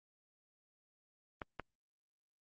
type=clicks; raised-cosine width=0.5 ms; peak=-25 dBFS; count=2; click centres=1.418 / 1.597 s; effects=Opus 24 kbps